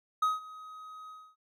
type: tone with ADSR envelope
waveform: triangle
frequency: 1262 Hz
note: D#6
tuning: 24 cents sharp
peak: -21 dBFS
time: 0.22-1.36 s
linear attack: 7 ms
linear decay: 170 ms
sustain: -21 dB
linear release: 270 ms
effects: none